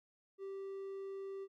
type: tone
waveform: triangle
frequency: 390 Hz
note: G4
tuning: 9 cents flat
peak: -40 dBFS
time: 0.38-1.48 s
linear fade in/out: 50 ms
effects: none